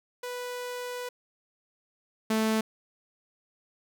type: tone pair in turn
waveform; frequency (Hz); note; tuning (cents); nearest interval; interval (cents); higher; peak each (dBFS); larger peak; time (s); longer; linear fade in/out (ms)
sawtooth; 493.2 / 219.7; B4 / A3; -2 / -2; octave + major second; 1400; first; -30 / -20; second; 0.23-1.09 / 2.3-2.61; first; 5
effects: none